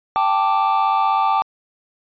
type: chord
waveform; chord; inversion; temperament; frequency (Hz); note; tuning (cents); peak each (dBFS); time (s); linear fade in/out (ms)
triangle; G suspended second; none; equal; 784 / 880 / 1174.7; G5 / A5 / D6; 0 / 0 / 0; -17; 0.16-1.42; 0
effects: tanh soft clip ceiling -5 dBFS + resampled to 11025 Hz